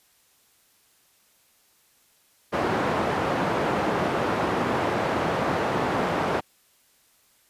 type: band-pass noise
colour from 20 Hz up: white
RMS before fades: -25 dBFS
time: 2.52-6.41 s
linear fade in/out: 20 ms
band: 110 to 940 Hz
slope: 12 dB/octave
effects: white hiss -62 dBFS RMS until 7.49 s + resampled to 32000 Hz